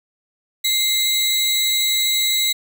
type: tone pair together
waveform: sawtooth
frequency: 2093 / 3896 Hz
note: C7 / B7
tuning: 0 / -24 cents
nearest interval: major seventh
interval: 1076 cents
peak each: -21 / -14 dBFS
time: 0.64-2.53 s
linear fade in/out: 10 ms
effects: none